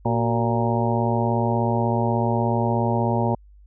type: harmonic tone with a mistuned harmonic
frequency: 116.54 Hz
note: A#2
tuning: in tune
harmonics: 1 / 2 / 3 / 4 / 5 / 6 / 7 / 8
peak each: -23 / -25 / -28 / -31 / -28 / -31 / -29 / -28 dBFS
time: 0.05-3.35 s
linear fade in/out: 5 ms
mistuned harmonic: 3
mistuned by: +100 cents
effects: added 50 Hz sine -46 dBFS peak until 3.66 s